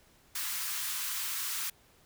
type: high-pass noise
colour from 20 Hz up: white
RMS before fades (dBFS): -35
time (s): 0.35-1.7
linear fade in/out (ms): 5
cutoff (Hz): 970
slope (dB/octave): 48
effects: pink hiss -63 dBFS RMS until 2.05 s